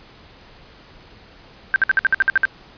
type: tone bursts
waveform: sine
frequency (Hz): 1568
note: G6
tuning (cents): 0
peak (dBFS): -11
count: 10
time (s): 1.74-2.453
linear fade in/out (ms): 0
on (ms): 20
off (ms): 57
effects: pink hiss -46 dBFS RMS until 2.77 s + resampled to 11025 Hz